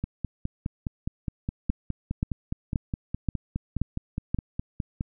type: two click trains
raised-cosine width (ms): 5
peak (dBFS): -12 / -16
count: 6 / 25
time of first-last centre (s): 1.7-4.346 / 0.04-5.009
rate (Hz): 1.89 / 4.83
effects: none